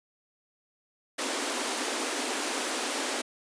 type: high-pass noise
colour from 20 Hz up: pink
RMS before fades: -31 dBFS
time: 1.18-3.22 s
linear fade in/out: 10 ms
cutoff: 240 Hz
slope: 96 dB/octave
effects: resampled to 22050 Hz